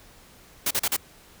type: noise bursts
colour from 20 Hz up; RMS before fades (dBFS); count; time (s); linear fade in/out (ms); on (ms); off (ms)
white; -24; 4; 0.66-0.966; 5; 48; 38
effects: pink hiss -52 dBFS RMS until 1.4 s